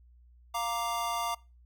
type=chord; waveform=square; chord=Bb major; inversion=second; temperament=equal; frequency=698.5 / 932.3 / 1174.7 Hz; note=F5 / Bb5 / D6; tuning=0 / 0 / 0 cents; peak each=-36 / -35 / -35 dBFS; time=0.54-1.35 s; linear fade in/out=10 ms; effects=noise-tail reverb RT60 0.3 s tail -23 dB re dry + added 60 Hz sine -55 dBFS peak until 1.65 s